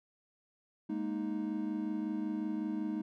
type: chord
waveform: triangle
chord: Ab suspended second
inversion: none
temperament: equal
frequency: 207.7 / 233.1 / 311.1 Hz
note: Ab3 / Bb3 / Eb4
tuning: 0 / 0 / 0 cents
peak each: -36 / -38 / -34 dBFS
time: 0.89-3.02 s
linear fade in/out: 10 ms
effects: none